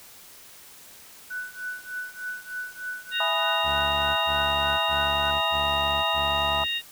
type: tone with tremolo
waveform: sine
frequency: 1489 Hz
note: F#6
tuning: 11 cents sharp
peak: -28 dBFS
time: 1.3-5.31 s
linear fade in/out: 10 ms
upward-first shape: triangle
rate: 3.3 Hz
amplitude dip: 95%
type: harmonic tone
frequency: 932.3 Hz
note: A#5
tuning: in tune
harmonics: 2 / 3 / 4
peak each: -33 / -28 / -29 dBFS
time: 3.11-6.82 s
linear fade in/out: 50 ms
type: chord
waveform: sine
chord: E major seventh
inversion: none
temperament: equal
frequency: 659.3 / 830.6 / 987.8 / 1244.5 Hz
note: E5 / G#5 / B5 / D#6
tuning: 0 / 0 / 0 / 0 cents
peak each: -30 dBFS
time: 3.2-6.64 s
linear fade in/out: 2 ms
type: tone bursts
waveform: sawtooth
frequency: 70.7 Hz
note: C#2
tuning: 35 cents sharp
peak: -30 dBFS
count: 5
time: 3.63-6.67 s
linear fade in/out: 50 ms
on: 540 ms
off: 85 ms
effects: white hiss -48 dBFS RMS until 6.91 s